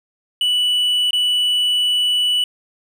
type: tone with dropouts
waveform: triangle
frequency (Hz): 2960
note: F#7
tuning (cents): 0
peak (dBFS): -13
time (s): 0.41-2.44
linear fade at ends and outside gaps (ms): 2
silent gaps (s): 1.108-1.131
effects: none